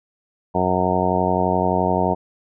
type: harmonic tone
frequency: 91.6 Hz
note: F#2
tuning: 17 cents flat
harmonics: 1 / 2 / 3 / 4 / 5 / 6 / 7 / 8 / 9 / 10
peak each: -28 / -24 / -28 / -26 / -26 / -29 / -24 / -24 / -30 / -24 dBFS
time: 0.54-2.15 s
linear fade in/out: 20 ms
effects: none